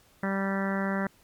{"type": "harmonic tone", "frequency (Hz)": 195, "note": "G3", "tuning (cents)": -9, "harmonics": [1, 2, 3, 4, 5, 6, 7, 8, 9, 10], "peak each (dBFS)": [-28, -37, -35, -40, -39, -42, -38, -39, -38, -40], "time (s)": [0.23, 1.07], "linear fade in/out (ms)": 2, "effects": ["pink hiss -61 dBFS RMS until 1.23 s", "MP3 96 kbps"]}